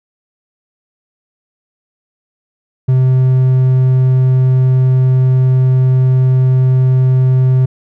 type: tone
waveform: triangle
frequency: 129.3 Hz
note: C3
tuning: 20 cents flat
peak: -5 dBFS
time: 2.88-7.66 s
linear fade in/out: 10 ms
effects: none